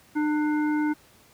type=harmonic tone with a mistuned harmonic; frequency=301.5 Hz; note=D4; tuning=46 cents sharp; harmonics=1 / 3 / 5 / 7; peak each=-22 / -33 / -35 / -41 dBFS; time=0.15-0.94 s; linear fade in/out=20 ms; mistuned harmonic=5; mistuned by=-32 cents; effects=pink hiss -56 dBFS RMS until 1.33 s + high-pass 60 Hz 12 dB/octave